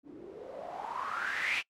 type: noise with low-pass filter sweep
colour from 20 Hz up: blue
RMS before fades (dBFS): -37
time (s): 0.03-1.63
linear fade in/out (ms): 50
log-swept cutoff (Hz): 270 to 2600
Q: 6.7
effects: noise-tail reverb RT60 0.1 s tail -23 dB re dry